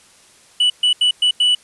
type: tone bursts at uneven times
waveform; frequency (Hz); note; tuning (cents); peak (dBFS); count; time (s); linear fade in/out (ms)
triangle; 2960; F#7; 0; -10; 5; 0.6-0.7 / 0.83-0.93 / 1.01-1.11 / 1.22-1.31 / 1.4-1.55; 5
effects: white hiss -49 dBFS RMS until 1.63 s + resampled to 24000 Hz